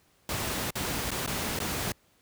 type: noise with dropouts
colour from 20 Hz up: pink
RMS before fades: -31 dBFS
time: 0.29-1.92 s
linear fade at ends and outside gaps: 2 ms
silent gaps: 0.706-0.754 / 1.107-1.115 / 1.263-1.275 / 1.59-1.601 s
effects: pink hiss -65 dBFS RMS until 2.21 s + high-pass 60 Hz 12 dB/octave